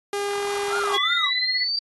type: tone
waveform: sawtooth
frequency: 404.6 Hz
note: G#4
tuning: 45 cents flat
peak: -20 dBFS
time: 0.13-0.97 s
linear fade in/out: 2 ms
type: tone with vibrato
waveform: triangle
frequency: 1244.5 Hz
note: D#6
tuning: in tune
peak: -23 dBFS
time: 0.69-1.31 s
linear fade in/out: 50 ms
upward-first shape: sine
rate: 2.8 Hz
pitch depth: 230 cents each way
type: tone with tremolo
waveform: sine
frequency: 2000 Hz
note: B6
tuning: 21 cents sharp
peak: -21 dBFS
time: 0.92-1.68 s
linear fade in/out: 50 ms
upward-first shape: sine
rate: 16 Hz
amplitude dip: 90%
type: linear sweep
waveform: sine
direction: up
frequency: 3322 to 4699 Hz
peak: -22 dBFS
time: 0.94-1.79 s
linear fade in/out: 5 ms
effects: AAC 32 kbps

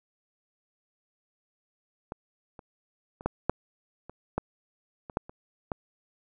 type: clicks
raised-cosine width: 1 ms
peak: -21 / -30 / -30 / -12 / -9 / -28 / -13 / -26 / -12 / -29 / -16 dBFS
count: 11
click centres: 2.121 / 2.592 / 3.209 / 3.26 / 3.496 / 4.096 / 4.38 / 5.098 / 5.171 / 5.295 / 5.718 s
effects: none

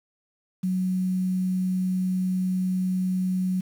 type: tone with quantisation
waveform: sine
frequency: 185 Hz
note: F#3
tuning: in tune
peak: -22 dBFS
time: 0.63-3.61 s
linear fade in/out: 10 ms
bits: 8
effects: none

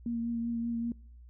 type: tone with vibrato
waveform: sine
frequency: 233.1 Hz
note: A#3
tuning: in tune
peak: -30 dBFS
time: 0.06-0.92 s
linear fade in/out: 2 ms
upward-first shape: triangle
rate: 5.2 Hz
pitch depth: 22 cents each way
effects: noise-tail reverb RT60 0.6 s tail -24 dB re dry + added 60 Hz sine -49 dBFS peak until 1.29 s

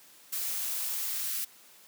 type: noise with high-pass filter sweep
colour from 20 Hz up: blue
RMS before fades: -33 dBFS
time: 0.32-1.45 s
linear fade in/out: 10 ms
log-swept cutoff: 250 to 1700 Hz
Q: 1
effects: white hiss -56 dBFS RMS until 1.87 s + high-pass 150 Hz 12 dB/octave

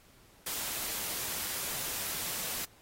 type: noise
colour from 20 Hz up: white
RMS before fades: -36 dBFS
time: 0.46-2.65 s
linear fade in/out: 5 ms
effects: pink hiss -61 dBFS RMS until 2.81 s + AAC 48 kbps

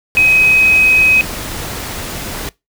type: tone in noise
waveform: sine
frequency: 2531 Hz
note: D#7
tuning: 29 cents sharp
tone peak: -6 dBFS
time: 0.17-1.21 s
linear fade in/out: 0 ms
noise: pink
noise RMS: -24 dBFS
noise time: 0.15-2.49 s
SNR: +15 dB
effects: noise-tail reverb RT60 0.2 s tail -22 dB re dry

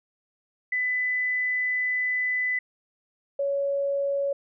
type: tone pair in turn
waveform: sine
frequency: 2000 / 559.3 Hz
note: B6 / C#5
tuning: +21 / +15 cents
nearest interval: octave + minor seventh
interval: 2206 cents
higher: first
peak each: -23 dBFS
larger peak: neither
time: 0.72-2.59 / 3.39-4.33 s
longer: first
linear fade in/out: 5 ms
effects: none

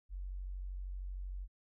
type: tone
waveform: sine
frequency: 46.46 Hz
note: F#1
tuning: 8 cents sharp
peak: -39 dBFS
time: 0.09-1.48 s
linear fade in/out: 50 ms
effects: none

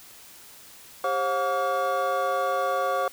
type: tone cluster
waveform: triangle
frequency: 396.5 / 536 / 719 / 1141 / 1412 Hz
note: G4 / C5 / F#5 / C#6 / F6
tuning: +20 / +42 / -50 / +50 / +19 cents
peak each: -33 / -25 / -27 / -26 / -33 dBFS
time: 1.04-3.08 s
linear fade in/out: 2 ms
effects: white hiss -48 dBFS RMS until 3.12 s

